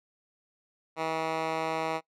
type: tone with band-pass filter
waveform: 10% pulse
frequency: 160.6 Hz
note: E3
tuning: 45 cents flat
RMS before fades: -31 dBFS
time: 0.96-2.01 s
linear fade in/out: 50 ms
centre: 1200 Hz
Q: 0.67
effects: noise-tail reverb RT60 0.1 s tail -22 dB re dry